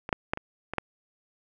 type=clicks; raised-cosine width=0.5 ms; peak=-19 / -8 / -10 / -19 / -18 / -10 dBFS; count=6; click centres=0.091 / 0.128 / 0.335 / 0.374 / 0.736 / 0.783 s; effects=none